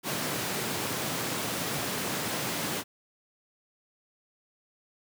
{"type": "high-pass noise", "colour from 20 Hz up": "pink", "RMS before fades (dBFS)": -32, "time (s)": [0.03, 2.84], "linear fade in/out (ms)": 50, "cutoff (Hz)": 120, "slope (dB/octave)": 24, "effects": []}